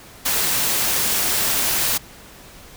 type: noise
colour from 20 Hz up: white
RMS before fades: -20 dBFS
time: 0.25-1.98 s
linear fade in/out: 10 ms
effects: pink hiss -43 dBFS RMS until 2.76 s